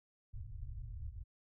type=low-pass noise; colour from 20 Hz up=pink; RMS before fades=-45 dBFS; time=0.33-1.24 s; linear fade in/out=10 ms; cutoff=120 Hz; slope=96 dB/octave; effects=none